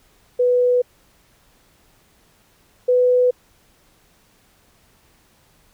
sine tone pair in turn, 493.9 / 497.6 Hz, B4 / B4, 0 / +13 cents, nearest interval unison, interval 13 cents, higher second, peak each -13 / -12 dBFS, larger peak second, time 0.39-0.82 / 2.88-3.31 s, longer neither, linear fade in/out 10 ms, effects pink hiss -57 dBFS RMS until 5.73 s

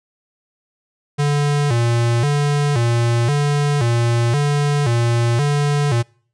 square tone with vibrato, 130.81 Hz, C3, in tune, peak -15 dBFS, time 1.18-6.03 s, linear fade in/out 20 ms, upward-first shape square, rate 0.95 Hz, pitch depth 180 cents each way, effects noise-tail reverb RT60 0.5 s tail -26 dB re dry + resampled to 22050 Hz

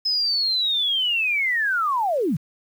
sine linear sweep, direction down, 5140 to 123.47 Hz, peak -19 dBFS, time 0.05-2.37 s, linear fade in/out 10 ms, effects 8-bit

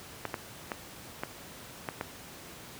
clicks, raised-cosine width 0.5 ms, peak -17 dBFS, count 6, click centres 0.253 / 0.342 / 0.718 / 1.235 / 1.888 / 2.011 s, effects pink hiss -47 dBFS RMS until 2.79 s + high-pass 80 Hz 12 dB/octave

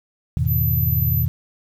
sine chord, E major seventh, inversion none, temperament equal, 82.41 / 103.83 / 123.47 / 155.56 Hz, E2 / G#2 / B2 / D#3, 0 / 0 / 0 / 0 cents, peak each -22 / -25 / -21 / -24 dBFS, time 0.37-1.28 s, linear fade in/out 0 ms
sine tone, 12060 Hz, F#9, 32 cents sharp, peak -22 dBFS, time 0.46-1.26 s, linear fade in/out 50 ms
effects 8-bit

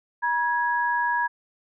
sine tone pair together, 959.9 / 1661.2 Hz, B5 / G#6, -50 / 0 cents, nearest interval major sixth, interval 950 cents, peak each -23 / -25 dBFS, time 0.22-1.28 s, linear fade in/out 20 ms, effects none

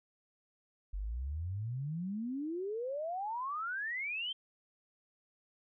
sine exponential sweep, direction up, 45.29 to 3188 Hz, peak -35 dBFS, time 0.93-4.33 s, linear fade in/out 10 ms, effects none

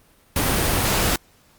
pink noise, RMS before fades -20 dBFS, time 0.36-1.16 s, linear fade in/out 2 ms, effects pink hiss -56 dBFS RMS until 1.58 s + Opus 32 kbps

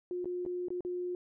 sine tone with dropouts, 357.6 Hz, F4, 41 cents sharp, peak -33 dBFS, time 0.11-1.15 s, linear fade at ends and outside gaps 1 ms, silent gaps 0.245-0.256 / 0.452-0.462 / 0.684-0.704 / 0.807-0.849 s, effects none

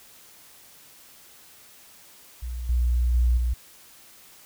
sine tone with level steps, 60.4 Hz, B1, 38 cents flat, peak -29 / -19 / -17 / -21 dBFS, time 2.42-3.54 s, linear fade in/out 10 ms, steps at 2.69 / 3.14 / 3.37 s, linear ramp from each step 5 ms, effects white hiss -51 dBFS RMS until 4.45 s

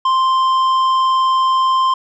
sine tone with tanh clipping, 1046.5 Hz, C6, in tune, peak -13 dBFS, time 0.05-1.94 s, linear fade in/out 5 ms, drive 8 dB, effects none

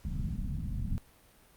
pink low-pass noise, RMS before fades -34 dBFS, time 0.05-0.98 s, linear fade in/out 0 ms, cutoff 230 Hz, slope 48 dB/octave, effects pink hiss -61 dBFS RMS until 1.56 s + Opus 48 kbps

